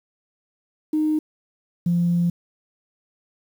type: tone pair in turn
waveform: sine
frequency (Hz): 308.2 / 172.97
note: D#4 / F3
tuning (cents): -16 / -16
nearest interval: minor seventh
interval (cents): 1000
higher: first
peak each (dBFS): -17 / -16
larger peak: second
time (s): 0.93-1.19 / 1.86-2.3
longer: second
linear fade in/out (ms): 5
effects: tanh soft clip ceiling -12 dBFS + 8-bit